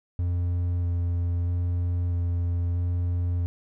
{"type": "tone with vibrato", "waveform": "triangle", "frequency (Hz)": 87.31, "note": "F2", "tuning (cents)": 0, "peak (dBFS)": -21, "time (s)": [0.19, 3.46], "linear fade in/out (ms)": 0, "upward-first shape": "square", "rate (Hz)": 0.78, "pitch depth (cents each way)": 10, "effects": []}